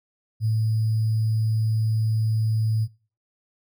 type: tone with sample-and-hold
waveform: sine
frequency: 110 Hz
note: A2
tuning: in tune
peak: -19 dBFS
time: 0.4-2.88 s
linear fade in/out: 50 ms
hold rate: 4900 Hz
effects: noise-tail reverb RT60 0.4 s tail -24 dB re dry